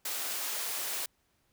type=high-pass noise; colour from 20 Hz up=white; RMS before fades=-35 dBFS; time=0.05-1.06 s; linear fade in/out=5 ms; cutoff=410 Hz; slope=12 dB/octave; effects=pink hiss -73 dBFS RMS until 1.52 s